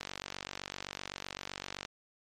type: click train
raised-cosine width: 0.2 ms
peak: -20 dBFS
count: 89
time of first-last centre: 0.01-1.851 s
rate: 47.8 Hz
effects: MP3 64 kbps